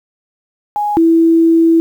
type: tone pair in turn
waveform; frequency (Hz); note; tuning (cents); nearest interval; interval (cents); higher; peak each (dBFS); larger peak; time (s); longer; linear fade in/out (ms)
sine; 830.6 / 329.6; G#5 / E4; 0 / 0; octave + major third; 1600; first; -13 / -6; second; 0.76-0.97 / 0.97-1.8; second; 0
effects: 7-bit